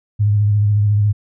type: tone with vibrato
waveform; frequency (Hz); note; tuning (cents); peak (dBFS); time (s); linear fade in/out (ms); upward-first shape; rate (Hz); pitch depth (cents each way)
sine; 103.83; G#2; 0; -11; 0.19-1.13; 20; triangle; 14; 42
effects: none